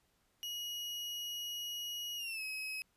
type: tone with pitch glide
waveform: 35% pulse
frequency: 2900 to 2554 Hz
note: F#7 to D#7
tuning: -35 to +45 cents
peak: -37 dBFS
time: 0.43-2.82 s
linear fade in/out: 0 ms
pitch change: -220 cents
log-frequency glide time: 2.16-2.43 s
effects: pink hiss -75 dBFS RMS until 2.96 s + resampled to 32000 Hz